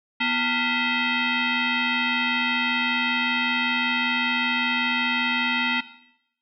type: tone with frequency modulation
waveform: sine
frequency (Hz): 329.6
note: E4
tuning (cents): 0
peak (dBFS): -20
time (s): 0.2-5.81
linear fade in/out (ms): 10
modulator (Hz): 574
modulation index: 5.4
effects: noise-tail reverb RT60 0.8 s tail -17 dB re dry